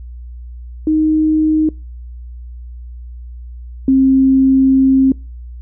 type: tone pair in turn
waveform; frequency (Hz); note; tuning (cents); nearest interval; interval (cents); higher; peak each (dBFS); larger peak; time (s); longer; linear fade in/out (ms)
sine; 311.1 / 266.1; D#4 / C4; 0 / +29; minor third; 271; first; -10 / -7; second; 0.87-1.69 / 3.88-5.12; second; 2
effects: noise-tail reverb RT60 0.3 s tail -25 dB re dry + added 60 Hz sine -28 dBFS peak until 5.61 s